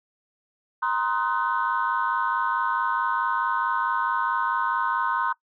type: chord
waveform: sine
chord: C half-diminished seventh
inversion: third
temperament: just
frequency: 941.9 / 1046.5 / 1255.8 / 1507 Hz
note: Bb5 / C6 / Eb6 / Gb6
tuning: +18 / 0 / +16 / +31 cents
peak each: -26 / -26 / -29 / -28 dBFS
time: 0.82-5.33 s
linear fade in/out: 10 ms
effects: noise-tail reverb RT60 0.1 s tail -22 dB re dry + tanh soft clip ceiling -13 dBFS